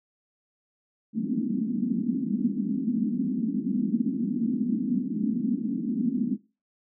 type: band-pass noise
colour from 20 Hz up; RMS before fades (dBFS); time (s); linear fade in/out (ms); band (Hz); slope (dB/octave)
white; -27; 1.13-6.38; 50; 200 to 260; 48
effects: noise-tail reverb RT60 0.3 s tail -19 dB re dry